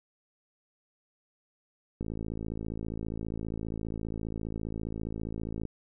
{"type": "click train", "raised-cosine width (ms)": 3, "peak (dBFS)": -23, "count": 201, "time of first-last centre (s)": [2.01, 5.653], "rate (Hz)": 54.9, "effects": []}